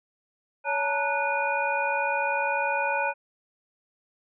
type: tone cluster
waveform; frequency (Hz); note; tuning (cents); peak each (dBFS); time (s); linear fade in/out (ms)
sine; 561 / 869 / 929 / 1475 / 2454; C#5 / A5 / A#5 / F#6 / D#7; +21 / -22 / -6 / -6 / -25; -30; 0.64-3.14; 50
effects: none